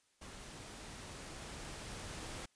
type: noise with level ramp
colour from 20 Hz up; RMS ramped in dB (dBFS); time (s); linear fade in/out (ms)
pink; -51 to -45; 0.21-2.46; 10
effects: white hiss -74 dBFS RMS until 2.55 s + resampled to 22050 Hz